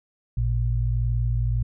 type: tone pair together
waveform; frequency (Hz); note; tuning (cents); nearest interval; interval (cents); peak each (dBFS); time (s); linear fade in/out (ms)
sine; 54.9 / 116.54; A1 / A#2; -3 / 0; octave + minor second; 1303; -23; 0.37-1.63; 5
effects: none